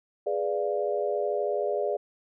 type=chord; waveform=sine; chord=G# diminished seventh; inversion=none; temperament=equal; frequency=415.3 / 493.9 / 587.3 / 698.5 Hz; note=G#4 / B4 / D5 / F5; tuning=0 / 0 / 0 / 0 cents; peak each=-29 / -33 / -29 / -34 dBFS; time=0.26-1.97 s; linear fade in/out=10 ms; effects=none